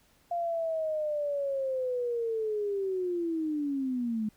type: linear sweep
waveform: sine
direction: down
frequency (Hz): 697 to 210.2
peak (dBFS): -28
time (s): 0.31-4.29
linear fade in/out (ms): 5
effects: pink hiss -65 dBFS RMS until 4.36 s